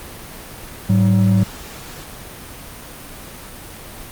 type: tone pair together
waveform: triangle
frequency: 106.1 / 189.65 Hz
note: G#2 / F#3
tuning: +38 / +43 cents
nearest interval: minor seventh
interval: 1005 cents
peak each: -12 dBFS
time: 0.89-1.44 s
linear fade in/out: 10 ms
effects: pink hiss -35 dBFS RMS until 4.11 s + Opus 32 kbps